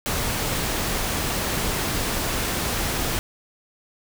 pink noise, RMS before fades -25 dBFS, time 0.06-3.19 s, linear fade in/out 0 ms, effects none

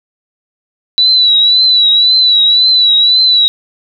sine tone with vibrato, 3945 Hz, B7, 3 cents flat, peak -5 dBFS, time 0.98-3.48 s, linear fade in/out 0 ms, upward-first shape triangle, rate 1.9 Hz, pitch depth 66 cents each way, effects none

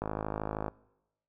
click train, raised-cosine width 1 ms, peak -19 dBFS, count 36, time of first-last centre 0.02-0.682 s, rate 52.9 Hz, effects noise-tail reverb RT60 0.9 s tail -22 dB re dry

